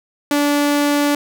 sawtooth tone, 289.8 Hz, D4, 23 cents flat, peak -10 dBFS, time 0.31-1.15 s, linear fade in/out 2 ms, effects none

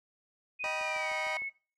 sine tone with pitch glide, 2492 to 2195 Hz, D#7 to C#7, +2 to -18 cents, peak -34 dBFS, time 0.59-1.5 s, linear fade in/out 20 ms, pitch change -220 cents, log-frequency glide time 0.79-1.12 s
sawtooth chord, Eb augmented, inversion none, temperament just, 622.3 / 777.8 / 972.3 Hz, Eb5 / G5 / B5, 0 / -14 / -27 cents, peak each -33 / -36 / -35 dBFS, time 0.64-1.37 s, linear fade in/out 0 ms
click train, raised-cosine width 1 ms, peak -39 dBFS, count 6, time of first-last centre 0.66-1.42 s, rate 6.58 Hz
effects noise-tail reverb RT60 0.4 s tail -21 dB re dry + low-pass 6000 Hz 12 dB/octave

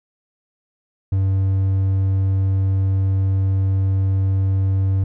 triangle tone, 96.2 Hz, G2, 32 cents flat, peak -13 dBFS, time 1.12-5.04 s, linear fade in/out 5 ms, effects none

